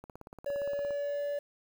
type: click train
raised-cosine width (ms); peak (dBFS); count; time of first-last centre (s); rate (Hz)
1; -32; 16; 0.04-0.907; 17.3
type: tone with pitch glide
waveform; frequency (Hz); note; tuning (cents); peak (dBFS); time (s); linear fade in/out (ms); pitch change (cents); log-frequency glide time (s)
triangle; 567 to 575.9; C#5 to D5; +39 to -34; -29; 0.46-1.39; 5; +27; 0.57-1.22
effects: 9-bit